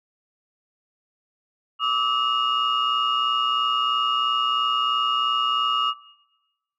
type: tone cluster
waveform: sine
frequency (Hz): 1165 / 1288 / 2854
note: D6 / E6 / F7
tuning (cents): -14 / -41 / +37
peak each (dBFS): -24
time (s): 1.79-5.94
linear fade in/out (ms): 50
effects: noise-tail reverb RT60 1.0 s tail -17 dB re dry + tanh soft clip ceiling -12 dBFS